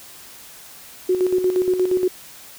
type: tone with tremolo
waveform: sine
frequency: 367.2 Hz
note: F#4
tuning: 13 cents flat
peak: -14 dBFS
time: 1.09-2.08 s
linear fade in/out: 5 ms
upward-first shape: square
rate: 8.5 Hz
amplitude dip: 55%
effects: white hiss -42 dBFS RMS until 2.58 s